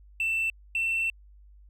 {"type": "tone pair in turn", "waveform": "triangle", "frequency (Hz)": [2672, 2689], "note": ["E7", "E7"], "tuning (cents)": [23, 34], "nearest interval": "unison", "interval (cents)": 11, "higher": "second", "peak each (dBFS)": -22, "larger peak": "neither", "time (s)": [[0.2, 0.5], [0.75, 1.1]], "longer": "second", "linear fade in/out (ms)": 2, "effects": ["tanh soft clip ceiling -20 dBFS", "added 50 Hz sine -50 dBFS peak until 1.69 s"]}